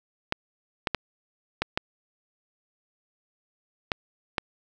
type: clicks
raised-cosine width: 0.3 ms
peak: -8 dBFS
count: 7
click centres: 0.324 / 0.872 / 0.947 / 1.62 / 1.775 / 3.918 / 4.382 s
effects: none